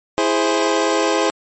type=chord; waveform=25% pulse; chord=E augmented; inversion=none; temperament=equal; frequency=329.6 / 415.3 / 523.3 Hz; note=E4 / G#4 / B#4; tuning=0 / 0 / 0 cents; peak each=-16 dBFS; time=0.18-1.3 s; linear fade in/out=0 ms; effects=MP3 32 kbps